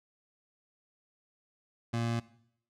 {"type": "tone", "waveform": "25% pulse", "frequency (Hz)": 116.54, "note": "A#2", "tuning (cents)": 0, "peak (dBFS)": -26, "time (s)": [1.93, 2.2], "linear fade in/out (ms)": 10, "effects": ["noise-tail reverb RT60 0.7 s tail -19 dB re dry", "low-pass 7000 Hz 12 dB/octave"]}